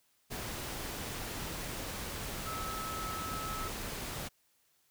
sine tone in noise, 1300 Hz, E6, 24 cents flat, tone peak -39 dBFS, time 2.45-3.69 s, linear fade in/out 20 ms, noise pink, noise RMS -40 dBFS, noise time 0.3-4.29 s, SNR -2 dB, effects white hiss -72 dBFS RMS until 4.9 s

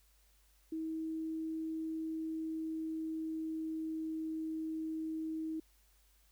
sine tone with pitch glide, 320 to 318 Hz, D#4 to D#4, +49 to +38 cents, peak -36 dBFS, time 0.72-5.6 s, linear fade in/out 5 ms, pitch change -11 cents, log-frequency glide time 2.01-4.31 s, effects added 50 Hz sine -67 dBFS peak until 6.31 s + white hiss -71 dBFS RMS until 6.31 s

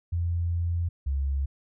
sine tone pair in turn, 85.6 / 68.88 Hz, F2 / C#2, -34 / -10 cents, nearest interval major third, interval 376 cents, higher first, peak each -24 / -24 dBFS, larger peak neither, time 0.12-0.89 / 1.06-1.46 s, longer first, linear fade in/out 10 ms, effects none

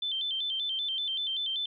sine tone with vibrato, 3322 Hz, G#7, in tune, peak -29 dBFS, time 0.02-1.66 s, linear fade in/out 5 ms, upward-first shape square, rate 5.2 Hz, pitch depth 100 cents each way, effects none

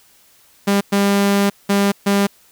sawtooth tone bursts at uneven times, 200.1 Hz, G3, 36 cents sharp, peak -9 dBFS, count 4, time 0.67-0.81 / 0.92-1.5 / 1.69-1.92 / 2.06-2.27 s, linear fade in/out 10 ms, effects white hiss -52 dBFS RMS until 2.51 s

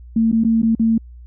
sine tone with dropouts, 225.5 Hz, A3, 43 cents sharp, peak -12 dBFS, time 0.16-0.98 s, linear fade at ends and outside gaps 5 ms, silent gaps 0.316-0.326 / 0.438-0.447 / 0.619-0.629 / 0.751-0.795 s, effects added 60 Hz sine -36 dBFS peak until 1.26 s

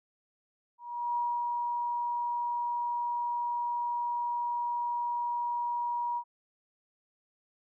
sine tone with ADSR envelope, 957 Hz, A#5, 45 cents sharp, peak -27 dBFS, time 0.78-6.24 s, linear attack 380 ms, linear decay 260 ms, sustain -2 dB, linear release 70 ms, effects none

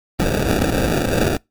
blue noise with sample-and-hold, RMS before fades -18 dBFS, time 0.19-1.37 s, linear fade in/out 5 ms, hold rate 1050 Hz, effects noise-tail reverb RT60 0.2 s tail -25 dB re dry + MP3 96 kbps

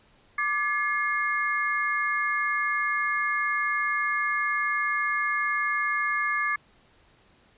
sine tone cluster, 1180 / 1704 / 2139 Hz, D6 / G#6 / C7, +8 / +44 / +38 cents, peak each -28 dBFS, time 0.38-6.56 s, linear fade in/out 5 ms, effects pink hiss -60 dBFS RMS until 7.57 s + resampled to 8000 Hz

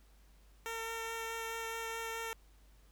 10% pulse tone with vibrato, 454.1 Hz, A#4, 45 cents flat, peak -30 dBFS, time 0.66-2.33 s, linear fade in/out 0 ms, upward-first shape sine, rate 4.7 Hz, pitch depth 9 cents each way, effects added 50 Hz sine -60 dBFS peak until 2.91 s + pink hiss -69 dBFS RMS until 2.91 s

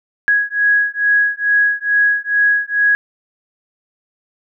sine beating tone pair, 1661.2 / 1663.5 Hz, G#6 / G#6, 0 / +2 cents, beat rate 2.3 Hz, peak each -15 dBFS, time 0.28-2.95 s, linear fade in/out 0 ms, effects none

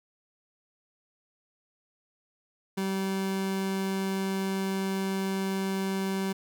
30% pulse tone, 192.6 Hz, G3, 30 cents flat, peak -25 dBFS, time 2.77-6.33 s, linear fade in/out 10 ms, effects none

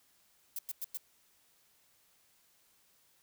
violet noise bursts, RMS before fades -38 dBFS, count 4, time 0.56-0.972 s, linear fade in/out 2 ms, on 28 ms, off 100 ms, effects white hiss -69 dBFS RMS until 3.22 s

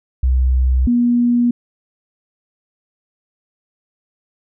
sine tone pair in turn, 63.9 / 240.6 Hz, C2 / B3, -40 / -45 cents, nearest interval octave + major seventh, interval 2295 cents, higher second, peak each -11 dBFS, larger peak neither, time 0.23-0.87 / 0.87-1.51 s, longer neither, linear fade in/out 5 ms, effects none

